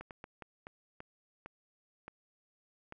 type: slowing click train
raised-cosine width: 0.5 ms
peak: -30 dBFS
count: 9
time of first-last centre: 0.01-2.924 s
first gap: 98 ms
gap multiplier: 1.36
effects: none